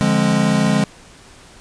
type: chord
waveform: square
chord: D half-diminished seventh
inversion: none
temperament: equal with one note detuned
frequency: 146.83 / 174.61 / 207.7 / 264.2 Hz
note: D3 / F3 / Ab3 / C4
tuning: 0 / 0 / 0 / +17 cents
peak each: -21 / -21 / -17 / -23 dBFS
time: 0.01-0.84 s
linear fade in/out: 0 ms
effects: pink hiss -44 dBFS RMS until 1.6 s + resampled to 22050 Hz